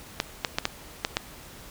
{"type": "clicks", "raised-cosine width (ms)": 0.2, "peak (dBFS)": -6, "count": 6, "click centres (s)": [0.201, 0.448, 0.585, 0.654, 1.049, 1.169], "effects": ["pink hiss -46 dBFS RMS until 1.7 s"]}